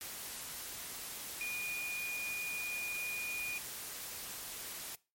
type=tone in noise; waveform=sine; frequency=2444 Hz; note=D#7; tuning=32 cents flat; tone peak=-36 dBFS; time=1.41-3.58 s; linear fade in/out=0 ms; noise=white; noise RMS=-44 dBFS; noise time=0.01-4.95 s; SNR=+5 dB; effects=noise-tail reverb RT60 0.3 s tail -21 dB re dry + MP3 64 kbps